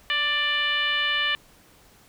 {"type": "tone with frequency modulation", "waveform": "sine", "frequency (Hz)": 2362, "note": "D7", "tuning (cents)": 9, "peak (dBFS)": -21, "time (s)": [0.1, 1.35], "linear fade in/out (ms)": 0, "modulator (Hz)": 594, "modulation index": 1.7, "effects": ["pink hiss -55 dBFS RMS until 2.08 s"]}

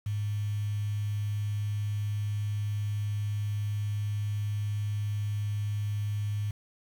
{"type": "tone with quantisation", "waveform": "sine", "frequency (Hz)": 103.83, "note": "G#2", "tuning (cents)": 0, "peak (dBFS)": -28, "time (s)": [0.06, 6.51], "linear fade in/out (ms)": 5, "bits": 8, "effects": []}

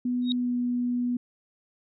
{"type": "tone with pitch glide", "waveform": "sine", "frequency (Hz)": [246.9, 244.6], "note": ["B3", "B3"], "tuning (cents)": [0, -16], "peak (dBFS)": -24, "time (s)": [0.05, 1.17], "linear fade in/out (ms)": 5, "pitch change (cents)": -16, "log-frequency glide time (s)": [0.36, 0.55]}
{"type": "tone with exponential growth", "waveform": "sine", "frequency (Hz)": 3769, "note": "A#7", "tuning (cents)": 18, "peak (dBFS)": -23, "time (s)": [0.22, 0.32], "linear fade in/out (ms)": 1, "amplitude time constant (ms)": 21}
{"effects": []}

